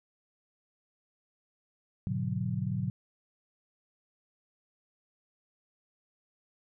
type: chord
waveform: sine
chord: G# half-diminished seventh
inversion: none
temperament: equal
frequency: 103.83 / 123.47 / 146.83 / 185 Hz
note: G#2 / B2 / D3 / F#3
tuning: 0 / 0 / 0 / 0 cents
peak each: -36 / -34 / -36 / -34 dBFS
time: 2.07-2.9 s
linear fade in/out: 0 ms
effects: none